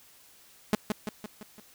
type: tone with echo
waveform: sawtooth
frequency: 212.4 Hz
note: G#3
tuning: 39 cents sharp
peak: -17 dBFS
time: 0.73-0.75 s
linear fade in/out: 0 ms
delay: 170 ms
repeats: 5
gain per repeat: -5 dB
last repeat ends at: 1.6 s
effects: white hiss -57 dBFS RMS until 1.74 s